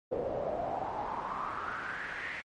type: noise with band-pass filter sweep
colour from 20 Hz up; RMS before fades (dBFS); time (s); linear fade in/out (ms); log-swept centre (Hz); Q
brown; -36; 0.11-2.42; 20; 500 to 2100; 5.6
effects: MP3 48 kbps